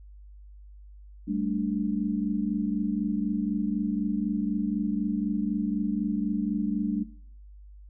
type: chord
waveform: sine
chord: G suspended second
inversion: none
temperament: equal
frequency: 196 / 220 / 293.7 Hz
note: G3 / A3 / D4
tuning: 0 / 0 / 0 cents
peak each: -30 dBFS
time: 1.27-7.04 s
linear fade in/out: 20 ms
effects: noise-tail reverb RT60 0.6 s tail -20 dB re dry + added 50 Hz sine -45 dBFS peak until 7.89 s